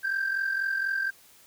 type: tone pair together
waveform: sine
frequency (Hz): 1568 / 1612.1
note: G6 / G6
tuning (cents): 0 / +48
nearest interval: unison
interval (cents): 48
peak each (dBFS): -25 / -30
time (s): 0.03-1.11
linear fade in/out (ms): 20
effects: tanh soft clip ceiling -22 dBFS + white hiss -56 dBFS RMS until 1.46 s